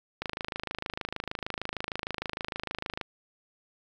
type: click train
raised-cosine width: 0.3 ms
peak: -16 dBFS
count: 75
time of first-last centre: 0.22-3.012 s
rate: 26.5 Hz
effects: 9-bit